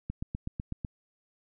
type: click train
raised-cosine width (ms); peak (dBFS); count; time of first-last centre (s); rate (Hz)
5; -21; 7; 0.1-0.848; 8.02
effects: none